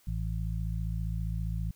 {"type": "harmonic tone", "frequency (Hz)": 55, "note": "A1", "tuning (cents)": 0, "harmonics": [1, 2, 3], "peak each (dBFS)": [-32, -35, -37], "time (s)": [0.07, 1.71], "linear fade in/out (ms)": 5, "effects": ["white hiss -64 dBFS RMS until 1.75 s"]}